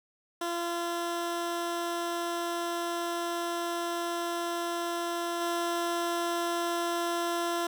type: tone with level steps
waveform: 15% pulse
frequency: 342.7 Hz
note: F4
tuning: 33 cents flat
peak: -24 / -22 dBFS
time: 0.41-7.67 s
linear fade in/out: 5 ms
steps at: 5.4 s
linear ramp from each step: 20 ms
effects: none